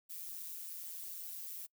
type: noise with amplitude modulation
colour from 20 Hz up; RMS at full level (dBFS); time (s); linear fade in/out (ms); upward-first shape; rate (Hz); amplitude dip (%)
violet; -42; 0.09-1.67; 20; sine; 171; 75
effects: noise-tail reverb RT60 0.1 s tail -25 dB re dry